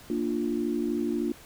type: chord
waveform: sine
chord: Bb major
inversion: none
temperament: equal with one note detuned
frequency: 233.1 / 296.6 / 349.2 Hz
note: Bb3 / D4 / F4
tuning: 0 / +17 / 0 cents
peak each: -30 dBFS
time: 0.1-1.32 s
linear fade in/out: 2 ms
effects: pink hiss -50 dBFS RMS until 1.45 s